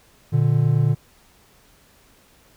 triangle tone pair together, 118.65 / 147.6 Hz, A#2 / D3, +31 / +9 cents, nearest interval major third, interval 378 cents, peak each -16 dBFS, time 0.32-0.95 s, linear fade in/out 20 ms, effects pink hiss -55 dBFS RMS until 2.56 s

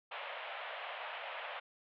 pink band-pass noise, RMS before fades -44 dBFS, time 0.11-1.6 s, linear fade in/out 10 ms, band 550 to 3300 Hz, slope 48 dB/octave, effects none

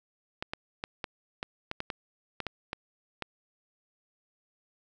clicks, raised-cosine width 0.3 ms, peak -17 dBFS, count 12, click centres 0.425 / 0.535 / 0.839 / 1.042 / 1.429 / 1.714 / 1.804 / 1.902 / 2.403 / 2.467 / 2.731 / 3.223 s, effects none

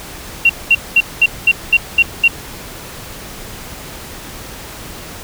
sine tone bursts, 2749 Hz, F7, 28 cents flat, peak -5 dBFS, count 8, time 0.45-2.28 s, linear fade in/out 5 ms, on 45 ms, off 210 ms, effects pink hiss -31 dBFS RMS until 5.23 s

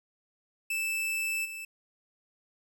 45% pulse tone with level steps, 2637 Hz, E7, in tune, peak -29 / -38 dBFS, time 0.7-1.65 s, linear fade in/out 5 ms, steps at 1.44 s, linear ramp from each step 20 ms, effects none

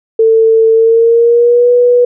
sine tone with pitch glide, 447.6 to 488.1 Hz, A4 to B4, +30 to -20 cents, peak -4 dBFS, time 0.19-2.05 s, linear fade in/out 5 ms, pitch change +150 cents, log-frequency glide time 0.73-1.71 s, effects none

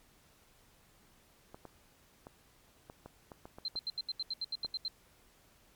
clicks, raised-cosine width 1 ms, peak -33 dBFS, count 10, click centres 1.545 / 1.653 / 2.269 / 2.899 / 3.06 / 3.318 / 3.455 / 3.585 / 3.755 / 4.648 s
sine tone bursts, 4120 Hz, C8, 28 cents flat, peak -33 dBFS, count 12, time 3.65-4.881 s, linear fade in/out 2 ms, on 32 ms, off 77 ms
effects pink hiss -65 dBFS RMS until 5.75 s + MP3 96 kbps

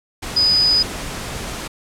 sine tone in noise, 4978 Hz, D#8, in tune, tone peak -12 dBFS, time 0.36-0.83 s, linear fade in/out 10 ms, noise pink, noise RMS -28 dBFS, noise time 0.22-1.68 s, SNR +13 dB, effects low-pass 10000 Hz 12 dB/octave

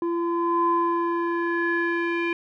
square tone with low-pass filter sweep, 340.7 Hz, F4, 43 cents flat, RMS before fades -24 dBFS, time 0.02-2.33 s, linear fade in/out 2 ms, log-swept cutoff 750 to 2300 Hz, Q 5.5, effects none

